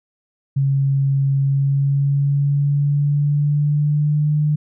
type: tone with pitch glide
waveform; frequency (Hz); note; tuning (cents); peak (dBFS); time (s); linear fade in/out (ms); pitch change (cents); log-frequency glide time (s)
sine; 137.5 to 149.94; C#3 to D3; -14 to +36; -14; 0.56-4.56; 10; +150; 1.4-4.31
effects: none